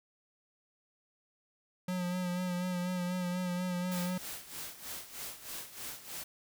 square tone with vibrato, 180 Hz, F#3, 47 cents flat, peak -33 dBFS, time 1.88-4.18 s, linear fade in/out 5 ms, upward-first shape sine, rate 4.1 Hz, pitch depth 31 cents each way
white noise with tremolo, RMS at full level -41 dBFS, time 3.91-6.24 s, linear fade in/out 10 ms, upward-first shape sine, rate 3.2 Hz, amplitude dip 75%
effects none

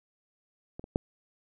clicks, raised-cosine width 2 ms, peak -26 / -29 / -12 dBFS, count 3, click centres 0.795 / 0.841 / 0.959 s, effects none

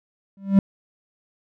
triangle tone with exponential growth, 196 Hz, G3, in tune, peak -6 dBFS, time 0.37-0.59 s, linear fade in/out 2 ms, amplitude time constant 46 ms, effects none

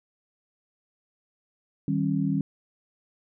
sine tone cluster, 156.5 / 194.5 / 272.4 Hz, D#3 / G3 / C#4, +10 / -13 / -30 cents, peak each -27 dBFS, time 1.88-2.41 s, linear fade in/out 2 ms, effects none

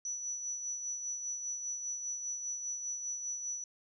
sine tone with tremolo, 5920 Hz, F#8, in tune, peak -34 dBFS, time 0.05-3.64 s, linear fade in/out 2 ms, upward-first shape sine, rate 5 Hz, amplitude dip 45%, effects none

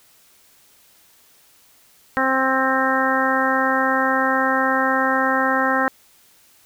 harmonic tone, 263.7 Hz, C4, 14 cents sharp, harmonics 1 / 2 / 3 / 4 / 5 / 6 / 7, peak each -24 / -24 / -24 / -24 / -24 / -24 / -24 dBFS, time 2.17-5.88 s, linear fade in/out 0 ms, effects white hiss -54 dBFS RMS until 6.65 s

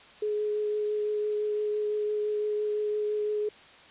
sine tone with vibrato, 421.2 Hz, G#4, 24 cents sharp, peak -26 dBFS, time 0.22-3.49 s, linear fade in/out 5 ms, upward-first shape triangle, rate 5.9 Hz, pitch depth 12 cents each way, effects white hiss -52 dBFS RMS until 3.9 s + resampled to 8000 Hz

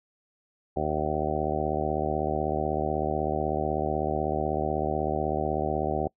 harmonic tone, 76.1 Hz, D#2, 38 cents flat, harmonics 1 / 2 / 3 / 4 / 5 / 6 / 7 / 8 / 9 / 10, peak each -35 / -35 / -36 / -36 / -32 / -37 / -35 / -34 / -34 / -32 dBFS, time 0.76-6.08 s, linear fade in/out 10 ms, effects noise-tail reverb RT60 0.1 s tail -25 dB re dry

